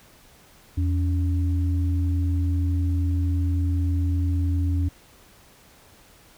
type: tone pair together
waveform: sine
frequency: 83.78 / 281.8 Hz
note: E2 / C#4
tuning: +29 / +29 cents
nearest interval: octave + major sixth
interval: 2100 cents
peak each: -20 / -30 dBFS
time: 0.77-4.89 s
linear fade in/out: 10 ms
effects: pink hiss -53 dBFS RMS until 6.37 s